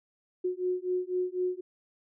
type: beating tone pair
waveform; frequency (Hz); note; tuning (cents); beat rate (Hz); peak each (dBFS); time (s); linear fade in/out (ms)
sine; 362.2 / 366.2; F#4 / F#4; -37 / -18; 4; -31; 0.44-1.61; 10
effects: none